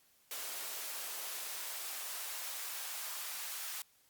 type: noise with high-pass filter sweep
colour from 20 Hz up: white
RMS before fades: -42 dBFS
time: 0.31-3.82 s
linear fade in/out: 2 ms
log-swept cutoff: 450 to 1000 Hz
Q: 0.96
effects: white hiss -69 dBFS RMS until 4.09 s + Opus 48 kbps